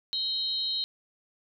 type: tone cluster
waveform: sine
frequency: 3105 / 3823 / 4191 Hz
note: G7 / A#7 / C8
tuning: -17 / +43 / +2 cents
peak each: -38 / -31 / -30 dBFS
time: 0.13-0.84 s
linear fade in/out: 0 ms
effects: none